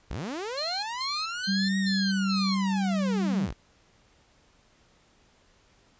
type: linear two-way sweep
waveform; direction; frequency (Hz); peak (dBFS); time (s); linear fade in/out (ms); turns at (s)
sawtooth; up then down; 32.17 to 1893 to 32.17; -28; 0.1-3.53; 10; 1.78
type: tone bursts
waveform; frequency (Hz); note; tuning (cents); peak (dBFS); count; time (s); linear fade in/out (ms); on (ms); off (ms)
sine; 4186; C8; 0; -30; 5; 0.57-2.55; 10; 260; 170
type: tone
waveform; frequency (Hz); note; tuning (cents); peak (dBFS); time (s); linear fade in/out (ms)
sine; 193.7; G3; -20; -24; 1.47-3.47; 20
effects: pink hiss -62 dBFS RMS until 5.99 s + resampled to 16000 Hz